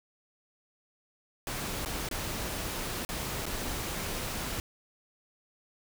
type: noise with dropouts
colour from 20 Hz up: pink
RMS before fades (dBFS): -35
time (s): 1.47-4.6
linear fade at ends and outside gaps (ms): 1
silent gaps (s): 1.85-1.859 / 2.088-2.112 / 3.05-3.09 / 3.456-3.464
effects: none